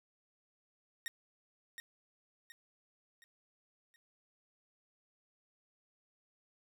sawtooth tone with echo, 1859 Hz, A#6, 5 cents flat, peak -34 dBFS, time 1.06-1.08 s, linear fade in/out 0 ms, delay 720 ms, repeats 4, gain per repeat -7 dB, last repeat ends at 3.96 s, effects none

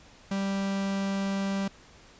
45% pulse tone, 196 Hz, G3, in tune, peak -27 dBFS, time 0.31-1.68 s, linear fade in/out 5 ms, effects pink hiss -54 dBFS RMS until 2.19 s + resampled to 16000 Hz

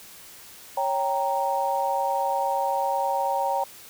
sine chord, G diminished, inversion second, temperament equal, 554.4 / 784 / 932.3 Hz, Db5 / G5 / Bb5, 0 / 0 / 0 cents, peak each -28 / -26 / -26 dBFS, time 0.77-3.64 s, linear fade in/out 5 ms, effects white hiss -46 dBFS RMS until 3.89 s

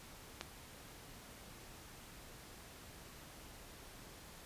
click, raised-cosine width 0.2 ms, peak -23 dBFS, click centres 0.411 s, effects pink hiss -55 dBFS RMS until 4.45 s + resampled to 32000 Hz

